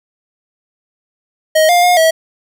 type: tone with pitch steps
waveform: square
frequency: 628 / 704 / 714 / 646 Hz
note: D#5 / F5 / F5 / E5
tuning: +16 / +14 / +38 / -35 cents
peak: -8 dBFS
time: 1.55-2.11 s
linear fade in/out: 10 ms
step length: 140 ms
effects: none